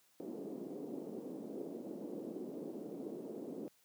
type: band-pass noise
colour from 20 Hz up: white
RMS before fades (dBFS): -45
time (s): 0.2-3.68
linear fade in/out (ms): 0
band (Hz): 220 to 420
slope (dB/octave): 24
effects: white hiss -71 dBFS RMS until 3.84 s + high-pass 100 Hz 12 dB/octave